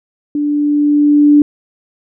sine tone with level ramp, 293.3 Hz, D4, 2 cents flat, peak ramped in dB -13 to -3 dBFS, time 0.35-1.42 s, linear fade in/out 2 ms, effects none

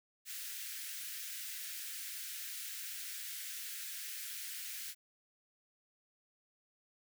white high-pass noise, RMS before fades -44 dBFS, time 0.25-4.95 s, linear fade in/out 50 ms, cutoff 1500 Hz, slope 48 dB/octave, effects none

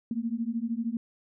sine beating tone pair, 224.4 / 237.4 Hz, A3 / A#3, +34 / +32 cents, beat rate 13 Hz, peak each -31 dBFS, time 0.11-0.97 s, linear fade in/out 2 ms, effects none

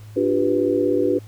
sine chord, G dominant seventh, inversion second, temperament equal with one note detuned, 293.7 / 355.1 / 392 / 493.9 Hz, D4 / F4 / G4 / B4, 0 / +29 / 0 / 0 cents, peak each -22 dBFS, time 0.16-1.19 s, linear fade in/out 10 ms, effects added 106 Hz sine -37 dBFS peak until 1.27 s + pink hiss -52 dBFS RMS until 1.27 s

